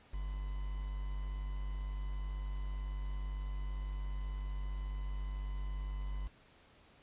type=tone with quantisation; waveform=triangle; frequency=49 Hz; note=G1; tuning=in tune; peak=-34 dBFS; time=0.13-6.28 s; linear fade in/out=10 ms; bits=9; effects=pink hiss -63 dBFS RMS until 7.02 s + resampled to 8000 Hz